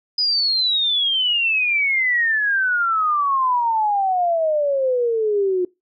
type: exponential sweep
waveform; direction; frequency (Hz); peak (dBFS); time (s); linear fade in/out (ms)
sine; down; 5010 to 356.1; -16; 0.18-5.65; 5
effects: noise-tail reverb RT60 0.2 s tail -21 dB re dry